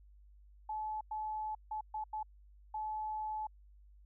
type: tone bursts at uneven times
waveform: sine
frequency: 861 Hz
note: A5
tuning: 38 cents flat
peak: -36 dBFS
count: 6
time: 0.69-1.01 / 1.11-1.55 / 1.71-1.81 / 1.94-2.04 / 2.13-2.23 / 2.74-3.47 s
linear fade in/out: 5 ms
effects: added 50 Hz sine -57 dBFS peak until 4.05 s